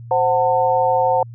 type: chord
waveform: sine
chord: F# diminished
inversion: second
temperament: equal with one note detuned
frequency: 523.3 / 740 / 896.9 Hz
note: C5 / F#5 / A5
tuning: 0 / 0 / +33 cents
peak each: -18 dBFS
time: 0.11-1.23 s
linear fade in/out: 2 ms
effects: added 117 Hz sine -33 dBFS peak until 1.34 s